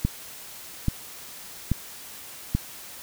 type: click train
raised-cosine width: 5 ms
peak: -9 dBFS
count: 4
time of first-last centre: 0.05-2.55 s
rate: 1.2 Hz
effects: white hiss -42 dBFS RMS until 3.02 s